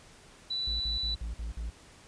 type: tone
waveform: sine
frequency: 3966 Hz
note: B7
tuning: 7 cents sharp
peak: -30 dBFS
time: 0.5-1.15 s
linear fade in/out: 10 ms
type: tone bursts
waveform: triangle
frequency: 56.4 Hz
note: A1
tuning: 44 cents sharp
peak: -31 dBFS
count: 6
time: 0.67-1.7 s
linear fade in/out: 5 ms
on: 130 ms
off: 50 ms
effects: pink hiss -55 dBFS RMS until 2.07 s + resampled to 22050 Hz